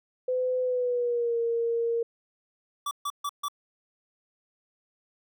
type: tone with pitch glide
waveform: sine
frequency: 507 to 464.9 Hz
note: B4 to A#4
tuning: +45 to -5 cents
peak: -24 dBFS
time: 0.28-2.03 s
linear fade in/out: 5 ms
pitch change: -150 cents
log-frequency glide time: 0.62-1.38 s
type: tone bursts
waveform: square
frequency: 1156 Hz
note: D6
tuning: 28 cents flat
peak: -29 dBFS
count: 4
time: 2.86-3.484 s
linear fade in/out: 5 ms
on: 51 ms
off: 140 ms
effects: none